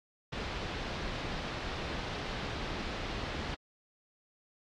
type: low-pass noise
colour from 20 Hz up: pink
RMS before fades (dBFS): -38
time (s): 0.32-3.55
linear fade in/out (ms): 10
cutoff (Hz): 4500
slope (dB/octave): 24
effects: AAC 64 kbps